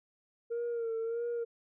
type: tone with vibrato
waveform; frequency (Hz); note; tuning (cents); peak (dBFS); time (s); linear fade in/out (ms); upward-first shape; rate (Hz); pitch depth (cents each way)
sine; 462.8; A#4; -13; -30; 0.5-1.45; 20; sine; 1.6; 46
effects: tanh soft clip ceiling -30 dBFS